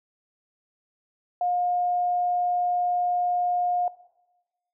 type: tone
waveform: sine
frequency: 713 Hz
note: F5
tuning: 36 cents sharp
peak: -22 dBFS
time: 1.41-3.88 s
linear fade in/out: 2 ms
effects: noise-tail reverb RT60 1.0 s tail -17 dB re dry